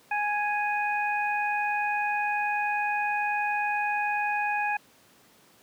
harmonic tone, 830.6 Hz, G#5, in tune, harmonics 1 / 2 / 3, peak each -27 / -31 / -31 dBFS, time 0.11-4.77 s, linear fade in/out 5 ms, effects pink hiss -58 dBFS RMS until 5.62 s + high-pass 150 Hz 12 dB/octave

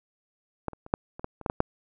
clicks, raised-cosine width 1 ms, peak -14 / -28 / -29 / -8 / -26 / -17 / -27 / -13 / -12 / -7 dBFS, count 10, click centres 0.683 / 0.733 / 0.864 / 0.939 / 1.195 / 1.244 / 1.413 / 1.462 / 1.499 / 1.604 s, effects none

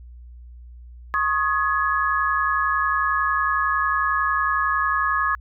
sine tone cluster, 1094 / 1245 / 1686 Hz, C#6 / D#6 / G#6, -23 / +1 / +26 cents, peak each -23 dBFS, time 1.14-5.35 s, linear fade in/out 0 ms, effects added 60 Hz sine -39 dBFS peak until 5.4 s

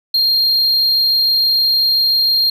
triangle tone, 4211 Hz, C8, 10 cents sharp, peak -10 dBFS, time 0.14-2.5 s, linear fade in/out 5 ms, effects none

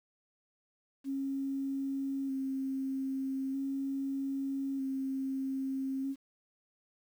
sine tone with vibrato, 270 Hz, C#4, 45 cents flat, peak -32 dBFS, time 1.04-6.16 s, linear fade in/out 50 ms, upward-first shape square, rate 0.4 Hz, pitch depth 16 cents each way, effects 10-bit

